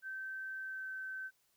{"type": "tone with pitch glide", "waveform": "sine", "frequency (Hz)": [1548, 1538.2], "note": ["G6", "G6"], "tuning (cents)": [-22, -33], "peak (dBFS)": -40, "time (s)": [0.02, 1.31], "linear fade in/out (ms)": 50, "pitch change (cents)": -11, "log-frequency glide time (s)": [0.62, 0.88], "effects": ["white hiss -75 dBFS RMS until 1.56 s"]}